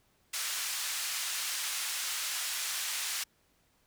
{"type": "band-pass noise", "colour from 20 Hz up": "white", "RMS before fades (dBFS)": -35, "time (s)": [0.33, 3.24], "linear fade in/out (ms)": 10, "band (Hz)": [1300, 9100], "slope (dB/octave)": 12, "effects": ["pink hiss -70 dBFS RMS until 3.86 s"]}